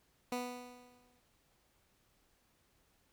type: tone with exponential decay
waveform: 15% pulse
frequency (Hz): 246.9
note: B3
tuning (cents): 0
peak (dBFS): -28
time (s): 0.32-1.2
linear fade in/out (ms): 2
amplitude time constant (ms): 190
effects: pink hiss -73 dBFS RMS until 3.12 s